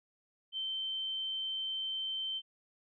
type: tone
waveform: sine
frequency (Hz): 3104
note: G7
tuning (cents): -18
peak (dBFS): -34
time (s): 0.52-2.42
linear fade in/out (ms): 50
effects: none